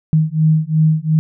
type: beating tone pair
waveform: sine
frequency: 155.56 / 158.36 Hz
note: D#3 / D#3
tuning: 0 / +31 cents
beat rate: 2.8 Hz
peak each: -14 dBFS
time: 0.13-1.19 s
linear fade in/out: 0 ms
effects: none